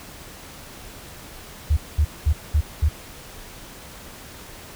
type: tone bursts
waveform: sine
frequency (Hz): 75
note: D2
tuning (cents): +37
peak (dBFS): -14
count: 5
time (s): 1.7-2.89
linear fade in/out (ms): 10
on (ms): 70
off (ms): 210
effects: pink hiss -41 dBFS RMS until 4.75 s